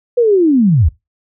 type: linear sweep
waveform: sine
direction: down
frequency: 497 to 62.1 Hz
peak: -7 dBFS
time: 0.17-0.89 s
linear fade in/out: 10 ms
effects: noise-tail reverb RT60 0.2 s tail -20 dB re dry